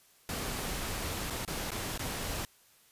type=noise with dropouts; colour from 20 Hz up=pink; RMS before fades=-36 dBFS; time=0.29-2.45 s; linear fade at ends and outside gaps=1 ms; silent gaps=1.301-1.305 / 1.45-1.477 / 1.706-1.717 / 1.977-1.993 s; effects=white hiss -63 dBFS RMS until 2.91 s + resampled to 32000 Hz